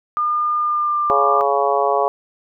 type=tone with pitch glide; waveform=sine; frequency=1209 to 1191 Hz; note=D6 to D6; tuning=+50 to +24 cents; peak=-16 dBFS; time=0.17-1.41 s; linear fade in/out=0 ms; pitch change=-26 cents; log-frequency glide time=0.6-0.99 s
type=harmonic tone; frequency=140 Hz; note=C#3; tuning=18 cents sharp; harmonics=3 / 4 / 5 / 6 / 7 / 8; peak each=-21 / -21 / -20 / -23 / -24 / -22 dBFS; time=1.1-2.08 s; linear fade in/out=0 ms
effects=none